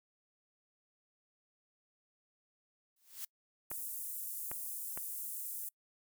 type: noise with exponential growth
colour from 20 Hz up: blue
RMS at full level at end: -39 dBFS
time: 2.96-3.25 s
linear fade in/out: 5 ms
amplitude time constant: 61 ms
type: high-pass noise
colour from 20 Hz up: pink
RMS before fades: -42 dBFS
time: 3.7-5.69 s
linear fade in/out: 5 ms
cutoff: 9700 Hz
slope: 24 dB/octave
type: clicks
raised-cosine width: 0.5 ms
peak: -28 dBFS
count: 3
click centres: 3.715 / 4.515 / 4.975 s
effects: noise-tail reverb RT60 0.1 s tail -26 dB re dry